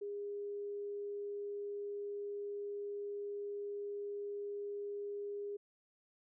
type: tone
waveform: sine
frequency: 407.5 Hz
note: G#4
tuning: 33 cents flat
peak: -39 dBFS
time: 0.01-5.57 s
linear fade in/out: 10 ms
effects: none